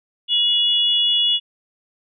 sine tone pair together, 2890 / 3415 Hz, F#7 / G#7, -41 / +48 cents, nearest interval minor third, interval 289 cents, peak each -17 / -18 dBFS, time 0.28-1.4 s, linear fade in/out 50 ms, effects none

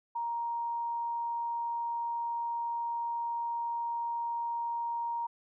sine tone, 937 Hz, A#5, 9 cents sharp, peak -31 dBFS, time 0.15-5.27 s, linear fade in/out 10 ms, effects none

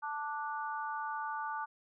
harmonic tone, 294 Hz, D4, 2 cents sharp, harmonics 3 / 4 / 5, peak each -38 / -40 / -42 dBFS, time 0.02-1.66 s, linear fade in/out 20 ms, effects none

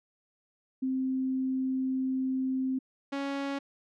sine / sawtooth tone pair in turn, 261.6 / 277.9 Hz, C4 / C#4, 0 / +4 cents, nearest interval minor second, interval 104 cents, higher second, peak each -27 / -27 dBFS, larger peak neither, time 0.82-2.79 / 3.12-3.59 s, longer first, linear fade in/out 10 ms, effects low-pass 4000 Hz 12 dB/octave

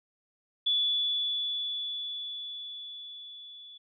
sine tone with level ramp, 3441 Hz, A7, 39 cents flat, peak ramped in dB -23 to -46 dBFS, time 0.66-3.78 s, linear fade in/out 10 ms, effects none

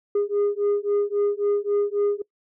sine beating tone pair, 407.2 / 410.9 Hz, G#4 / G#4, -34 / -18 cents, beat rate 3.7 Hz, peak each -21 dBFS, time 0.15-2.22 s, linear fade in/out 5 ms, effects noise-tail reverb RT60 0.1 s tail -23 dB re dry + tanh soft clip ceiling -17 dBFS

